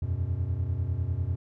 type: chord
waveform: triangle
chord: E suspended second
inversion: none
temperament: equal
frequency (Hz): 82.41 / 92.5 / 123.47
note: E2 / F#2 / B2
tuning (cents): 0 / 0 / 0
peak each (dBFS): -30 / -27 / -31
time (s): 0.02-1.36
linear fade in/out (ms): 5
effects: none